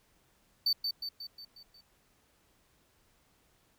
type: tone with echo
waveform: triangle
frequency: 4556 Hz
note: C#8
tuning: 47 cents sharp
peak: -24 dBFS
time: 0.66-0.73 s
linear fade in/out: 5 ms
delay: 180 ms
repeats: 6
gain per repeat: -5 dB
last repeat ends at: 1.81 s
effects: pink hiss -69 dBFS RMS until 3.78 s